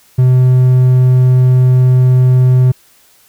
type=tone; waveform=triangle; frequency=127.4 Hz; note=C3; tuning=46 cents flat; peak=-3 dBFS; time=0.18-2.72 s; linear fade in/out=10 ms; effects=white hiss -48 dBFS RMS until 3.28 s